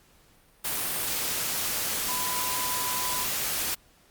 sine tone in noise, 1000 Hz, B5, 21 cents sharp, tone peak -33 dBFS, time 2.08-3.25 s, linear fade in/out 10 ms, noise white, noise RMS -29 dBFS, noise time 0.64-3.75 s, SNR -7 dB, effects pink hiss -60 dBFS RMS until 4.1 s + Opus 48 kbps

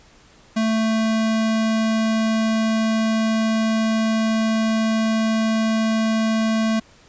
square tone, 221.5 Hz, A3, 12 cents sharp, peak -18 dBFS, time 0.56-6.8 s, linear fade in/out 10 ms, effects pink hiss -51 dBFS RMS until 7.08 s + resampled to 16000 Hz

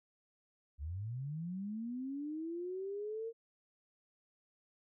sine linear sweep, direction up, 65.8 to 462.9 Hz, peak -38 dBFS, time 0.78-3.33 s, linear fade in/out 50 ms, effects none

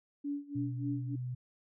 sine tone with tremolo, 286.3 Hz, D4, 44 cents flat, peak -32 dBFS, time 0.24-1.16 s, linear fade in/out 10 ms, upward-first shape sine, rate 3.4 Hz, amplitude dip 90%
sine tone with pitch glide, 123.47 to 125.12 Hz, B2 to B2, 0 to +23 cents, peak -35 dBFS, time 0.55-1.35 s, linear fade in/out 10 ms, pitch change +23 cents, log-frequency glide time 0.66-0.98 s
effects none

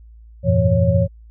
sine tone cluster, 87.1 / 100.1 / 117.4 / 169.6 / 554 Hz, F2 / G2 / A#2 / E3 / C#5, -4 / +37 / +13 / +50 / -1 cents, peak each -19 dBFS, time 0.43-1.08 s, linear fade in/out 50 ms, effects added 56 Hz sine -40 dBFS peak until 1.3 s

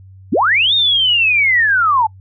sine linear two-way sweep, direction up then down, 146.83 to 3729 to 841 Hz, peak -10 dBFS, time 0.32-2.07 s, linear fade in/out 10 ms, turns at 0.74 s, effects noise-tail reverb RT60 0.1 s tail -22 dB re dry + added 95 Hz sine -37 dBFS peak until 2.2 s

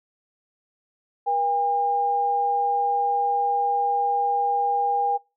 sine tone pair together, 480.3 / 806 Hz, B4 / G5, -48 / +48 cents, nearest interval major sixth, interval 896 cents, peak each -30 / -20 dBFS, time 1.26-5.18 s, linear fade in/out 20 ms, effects noise-tail reverb RT60 0.3 s tail -26 dB re dry

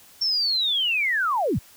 sine linear sweep, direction down, 5480 to 58.27 Hz, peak -20 dBFS, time 0.21-1.59 s, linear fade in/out 10 ms, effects white hiss -51 dBFS RMS until 1.76 s

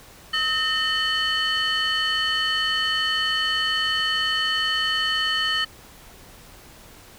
sine tone cluster, 1282 / 1826 / 3031 / 4400 Hz, E6 / A#6 / F#7 / C#8, -49 / -36 / +41 / -14 cents, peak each -28 / -24 / -22 / -29 dBFS, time 0.33-5.65 s, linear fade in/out 10 ms, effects tanh soft clip ceiling -15 dBFS + pink hiss -47 dBFS RMS until 7.18 s

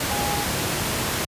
sine tone in noise, 822 Hz, G#5, 18 cents flat, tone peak -27 dBFS, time 0.11-0.44 s, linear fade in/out 5 ms, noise pink, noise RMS -24 dBFS, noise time 0-1.25 s, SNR -6 dB, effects high-pass 80 Hz 12 dB/octave + resampled to 32000 Hz

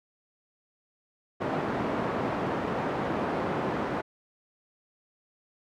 pink band-pass noise, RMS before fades -30 dBFS, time 1.4-4.02 s, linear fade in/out 20 ms, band 190 to 1200 Hz, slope 12 dB/octave, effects none

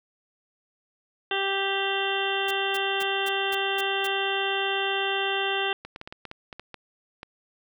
harmonic tone, 392 Hz, G4, in tune, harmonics 1 / 2 / 3 / 4 / 5 / 7 / 8 / 9, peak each -30 / -31 / -36 / -32 / -35 / -31 / -33 / -35 dBFS, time 1.31-5.73 s, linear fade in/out 2 ms
white noise bursts, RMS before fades -38 dBFS, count 7, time 2.48-4.07 s, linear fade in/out 5 ms, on 30 ms, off 230 ms
clicks, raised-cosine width 0.3 ms, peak -22 dBFS, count 11, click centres 5.85 / 5.961 / 6.014 / 6.075 / 6.125 / 6.253 / 6.314 / 6.528 / 6.596 / 6.743 / 7.231 s
effects none

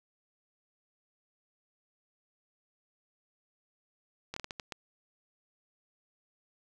slowing click train, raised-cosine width 0.2 ms, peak -21 dBFS, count 7, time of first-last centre 4.34-4.722 s, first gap 24 ms, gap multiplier 1.39, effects none

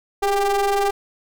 square ring-modulated tone, 196.6 Hz, G3, 5 cents sharp, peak -15 dBFS, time 0.22-0.91 s, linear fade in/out 10 ms, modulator 601 Hz, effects none

